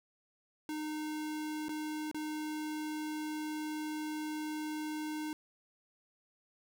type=tone with dropouts; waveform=square; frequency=306.5 Hz; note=D#4; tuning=26 cents flat; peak=-37 dBFS; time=0.69-5.33 s; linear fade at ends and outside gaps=1 ms; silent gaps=1.684-1.692 / 2.114-2.145 s; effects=none